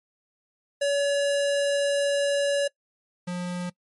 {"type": "tone pair in turn", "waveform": "square", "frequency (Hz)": [567, 178.13], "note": ["C#5", "F3"], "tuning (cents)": [39, 35], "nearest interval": "octave + minor sixth", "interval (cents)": 2004, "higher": "first", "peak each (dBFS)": [-22, -29], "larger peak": "first", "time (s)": [[0.81, 2.68], [3.27, 3.7]], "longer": "first", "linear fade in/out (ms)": 10, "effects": ["noise-tail reverb RT60 0.1 s tail -23 dB re dry", "MP3 48 kbps"]}